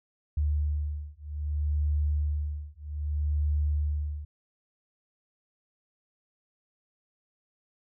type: beating tone pair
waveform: sine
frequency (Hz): 74 / 74.63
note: D2 / D2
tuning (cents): +14 / +28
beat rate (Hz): 0.63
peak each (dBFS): -29 / -29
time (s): 0.37-4.25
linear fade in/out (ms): 5
effects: none